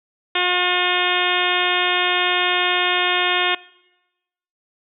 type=harmonic tone; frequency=359.1 Hz; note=F4; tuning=48 cents sharp; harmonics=1 / 2 / 3 / 4 / 5 / 6 / 7 / 8 / 9 / 10; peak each=-26 / -26 / -26 / -26 / -26 / -26 / -26 / -26 / -26 / -26 dBFS; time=0.35-3.55 s; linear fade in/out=5 ms; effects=noise-tail reverb RT60 1.0 s tail -22 dB re dry